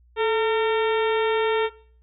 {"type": "harmonic tone with a mistuned harmonic", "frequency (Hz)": 455.4, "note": "A#4", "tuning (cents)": -40, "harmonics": [1, 2, 3, 4, 5, 6, 7, 8], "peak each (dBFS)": [-20, -26, -30, -32, -34, -36, -37, -38], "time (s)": [0.16, 1.7], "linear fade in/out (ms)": 50, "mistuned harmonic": 1, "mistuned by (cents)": -68, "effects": ["noise-tail reverb RT60 0.5 s tail -19 dB re dry", "added 60 Hz sine -53 dBFS peak until 2.02 s"]}